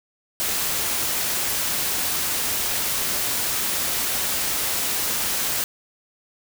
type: noise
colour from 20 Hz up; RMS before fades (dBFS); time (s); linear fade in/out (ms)
white; -24; 0.4-5.64; 0
effects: none